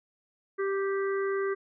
harmonic tone, 392 Hz, G4, in tune, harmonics 1 / 3 / 4 / 5, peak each -27 / -37 / -39 / -41 dBFS, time 0.58-1.55 s, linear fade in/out 20 ms, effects none

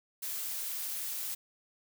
blue noise, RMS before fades -37 dBFS, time 0.22-1.35 s, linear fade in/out 10 ms, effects none

